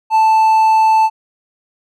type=tone; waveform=triangle; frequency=880 Hz; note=A5; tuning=in tune; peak=-6 dBFS; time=0.1-1.1 s; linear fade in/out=50 ms; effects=none